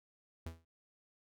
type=tone with exponential decay; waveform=45% pulse; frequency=82.41 Hz; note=E2; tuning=in tune; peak=-38 dBFS; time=0.46-0.65 s; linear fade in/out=5 ms; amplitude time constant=40 ms; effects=none